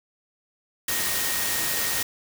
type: tone in noise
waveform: sine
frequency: 1864.7 Hz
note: A#6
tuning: in tune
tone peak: -34 dBFS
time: 0.88-2.03 s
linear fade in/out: 5 ms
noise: white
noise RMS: -26 dBFS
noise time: 0.88-2.03 s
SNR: -11 dB
effects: none